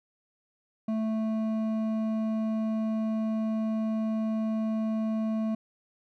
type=tone with hard clipping; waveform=sine; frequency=220 Hz; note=A3; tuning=in tune; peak=-28 dBFS; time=0.88-5.55 s; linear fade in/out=5 ms; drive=8 dB; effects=none